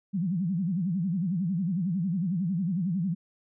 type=tone with vibrato; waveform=sine; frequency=179.8 Hz; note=F#3; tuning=49 cents flat; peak=-25 dBFS; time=0.13-3.15 s; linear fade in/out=20 ms; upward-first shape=sine; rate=11 Hz; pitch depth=200 cents each way; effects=none